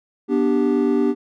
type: chord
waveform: triangle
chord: G major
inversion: first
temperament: just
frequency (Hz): 245 / 294 / 392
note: B3 / D4 / G4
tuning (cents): -14 / +2 / 0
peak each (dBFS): -18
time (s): 0.28-1.15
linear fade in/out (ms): 50
effects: none